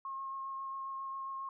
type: tone with vibrato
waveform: sine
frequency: 1078 Hz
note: C#6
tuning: 49 cents flat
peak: -38 dBFS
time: 0.05-1.49 s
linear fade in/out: 2 ms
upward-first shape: sine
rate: 7.4 Hz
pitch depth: 11 cents each way
effects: none